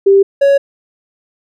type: tone pair in turn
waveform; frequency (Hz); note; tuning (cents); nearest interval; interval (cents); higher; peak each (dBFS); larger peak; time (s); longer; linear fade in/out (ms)
sine / triangle; 393.4 / 557.7; G4 / C#5; +6 / +10; tritone; 604; second; -4; neither; 0.06-0.23 / 0.41-0.58; neither; 10
effects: none